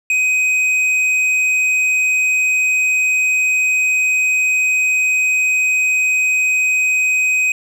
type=tone with hard clipping; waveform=sine; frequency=2513 Hz; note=D#7; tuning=17 cents sharp; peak=-14 dBFS; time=0.1-7.52 s; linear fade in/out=2 ms; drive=6 dB; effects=none